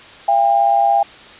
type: tone pair together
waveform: sine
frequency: 683.3 / 801 Hz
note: F5 / G5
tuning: -38 / +37 cents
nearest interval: minor third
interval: 275 cents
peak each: -16 / -12 dBFS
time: 0.28-1.03 s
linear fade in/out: 5 ms
effects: white hiss -39 dBFS RMS until 1.39 s + resampled to 8000 Hz